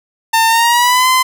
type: tone with pitch glide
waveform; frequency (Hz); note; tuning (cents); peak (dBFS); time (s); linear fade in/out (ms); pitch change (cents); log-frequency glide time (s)
sawtooth; 900 to 1027.9; A5 to C6; +39 to -31; -5; 0.33-1.23; 10; +230; 0.47-1.08
effects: none